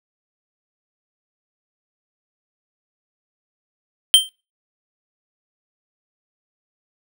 square tone with exponential decay, 3136 Hz, G7, in tune, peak -4 dBFS, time 4.14-4.29 s, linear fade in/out 0 ms, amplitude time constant 32 ms, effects noise-tail reverb RT60 0.3 s tail -21 dB re dry

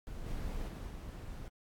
brown noise with level steps, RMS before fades -43 / -39 / -42 / -44 dBFS, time 0.07-1.48 s, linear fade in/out 0 ms, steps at 0.26 / 0.68 / 0.89 s, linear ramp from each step 5 ms, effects AAC 64 kbps

